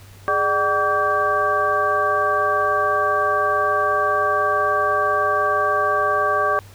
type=tone cluster; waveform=sine; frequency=416.8 / 598 / 762 / 1147 / 1579 Hz; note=G#4 / D5 / G5 / D6 / G6; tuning=+6 / +31 / -49 / -41 / +12 cents; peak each=-26 / -23 / -27 / -19 / -24 dBFS; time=0.28-6.59 s; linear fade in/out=0 ms; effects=added 98 Hz sine -42 dBFS peak until 6.74 s + pink hiss -48 dBFS RMS until 6.74 s